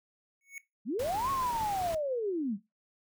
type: tone with exponential growth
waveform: square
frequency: 2217 Hz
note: C#7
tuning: in tune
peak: -38 dBFS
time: 0.41-0.58 s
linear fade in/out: 1 ms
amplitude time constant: 35 ms
type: linear two-way sweep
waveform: sine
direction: up then down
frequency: 180 to 1108.7 to 180 Hz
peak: -29 dBFS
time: 0.85-2.58 s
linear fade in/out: 50 ms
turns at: 1.3 s
type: noise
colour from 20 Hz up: pink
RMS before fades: -42 dBFS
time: 0.99-1.95 s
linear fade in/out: 5 ms
effects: noise-tail reverb RT60 0.2 s tail -17 dB re dry